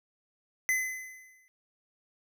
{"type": "tone with exponential decay", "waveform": "square", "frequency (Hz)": 2032, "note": "B6", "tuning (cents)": 49, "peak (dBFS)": -24, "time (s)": [0.69, 1.48], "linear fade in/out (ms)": 0, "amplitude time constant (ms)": 170, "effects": []}